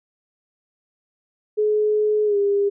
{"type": "tone with pitch glide", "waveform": "sine", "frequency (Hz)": [424.3, 403], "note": ["G#4", "G4"], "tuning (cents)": [37, 48], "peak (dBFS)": -16, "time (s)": [1.57, 2.7], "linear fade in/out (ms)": 20, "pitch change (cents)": -89, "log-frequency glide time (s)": [2.25, 2.37], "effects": []}